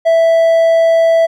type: tone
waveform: triangle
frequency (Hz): 659.3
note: E5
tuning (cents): 0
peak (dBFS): -5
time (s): 0.05-1.27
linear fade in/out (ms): 20
effects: none